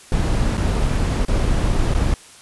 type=noise with dropouts; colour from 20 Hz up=brown; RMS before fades=-18 dBFS; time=0.12-2.14 s; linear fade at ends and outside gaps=1 ms; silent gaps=0.571-0.578 / 1.25-1.282 / 1.939-1.948 s; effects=white hiss -44 dBFS RMS until 2.41 s + resampled to 24000 Hz